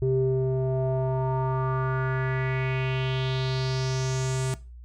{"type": "tone with low-pass filter sweep", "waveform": "square", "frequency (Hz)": 130.81, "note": "C3", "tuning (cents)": 0, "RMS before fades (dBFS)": -26, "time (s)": [0.02, 4.54], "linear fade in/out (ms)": 0, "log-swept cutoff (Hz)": [360, 8600], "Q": 3.8, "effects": ["noise-tail reverb RT60 0.3 s tail -18 dB re dry", "added 60 Hz sine -41 dBFS peak until 4.84 s"]}